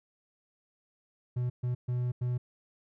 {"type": "tone bursts at uneven times", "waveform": "triangle", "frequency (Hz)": 123.47, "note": "B2", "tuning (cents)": 0, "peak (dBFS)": -26, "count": 4, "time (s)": [[1.36, 1.5], [1.63, 1.75], [1.88, 2.12], [2.21, 2.38]], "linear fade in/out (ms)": 10, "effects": []}